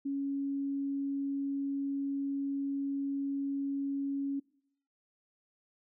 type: tone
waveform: sine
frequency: 277.7 Hz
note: C#4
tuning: 3 cents sharp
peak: -31 dBFS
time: 0.05-4.4 s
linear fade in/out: 10 ms
effects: noise-tail reverb RT60 0.7 s tail -24 dB re dry